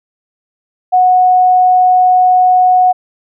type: tone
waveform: sine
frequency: 734 Hz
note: F#5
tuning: 14 cents flat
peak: -5 dBFS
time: 0.92-2.93 s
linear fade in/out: 20 ms
effects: none